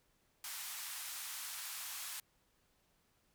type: band-pass noise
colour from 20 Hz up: white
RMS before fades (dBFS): -45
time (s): 0.44-2.2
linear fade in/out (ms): 2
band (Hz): 880 to 15000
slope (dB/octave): 24
effects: pink hiss -75 dBFS RMS until 3.34 s